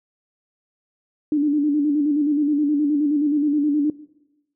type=tone with vibrato; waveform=sine; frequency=293.7 Hz; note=D4; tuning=in tune; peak=-16 dBFS; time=1.32-3.9 s; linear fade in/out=2 ms; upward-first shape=square; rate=9.5 Hz; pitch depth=51 cents each way; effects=noise-tail reverb RT60 1.0 s tail -20 dB re dry